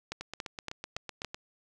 two click trains, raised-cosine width 0.2 ms, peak -18 / -21 dBFS, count 5 / 10, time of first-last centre 0.12-1.247 / 0.21-1.345 s, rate 3.55 / 7.93 Hz, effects none

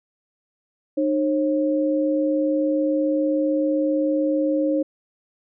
sine tone pair together, 304.5 / 540.2 Hz, D#4 / C#5, -37 / -45 cents, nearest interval minor seventh, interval 992 cents, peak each -20 / -22 dBFS, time 0.97-4.83 s, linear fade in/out 10 ms, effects none

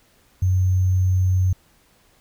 sine tone with sample-and-hold, 92.5 Hz, F#2, in tune, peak -15 dBFS, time 0.42-1.53 s, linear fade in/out 5 ms, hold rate 6300 Hz, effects pink hiss -58 dBFS RMS until 2.2 s

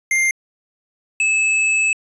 square tone pair in turn, 2105 / 2606 Hz, C7 / E7, +10 / -20 cents, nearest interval major third, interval 370 cents, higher second, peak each -15 dBFS, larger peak neither, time 0.11-0.31 / 1.2-1.93 s, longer second, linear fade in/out 2 ms, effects resampled to 24000 Hz

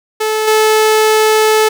sawtooth tone with level steps, 434 Hz, A4, 24 cents flat, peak -9 / -4 dBFS, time 0.2-1.69 s, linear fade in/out 10 ms, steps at 0.47 s, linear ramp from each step 10 ms, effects none

